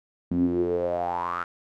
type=tone with band-pass filter sweep; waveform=sawtooth; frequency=87.31 Hz; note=F2; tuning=in tune; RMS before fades=-26 dBFS; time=0.31-1.44 s; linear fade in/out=5 ms; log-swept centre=220 to 1400 Hz; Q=9; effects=none